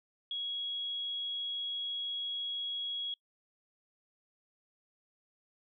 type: tone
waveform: sine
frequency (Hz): 3322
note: G#7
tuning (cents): 0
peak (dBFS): -34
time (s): 0.31-3.14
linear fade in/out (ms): 2
effects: noise-tail reverb RT60 0.1 s tail -26 dB re dry